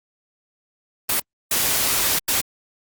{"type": "noise bursts at uneven times", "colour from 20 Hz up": "white", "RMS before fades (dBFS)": -20, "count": 3, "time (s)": [[1.09, 1.2], [1.51, 2.19], [2.28, 2.41]], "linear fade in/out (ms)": 5, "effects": ["Opus 32 kbps"]}